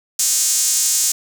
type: tone with high-pass filter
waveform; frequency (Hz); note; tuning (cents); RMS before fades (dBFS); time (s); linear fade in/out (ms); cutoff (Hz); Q
sawtooth; 311.1; D#4; 0; -17; 0.19-1.12; 5; 6900; 2.5
effects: none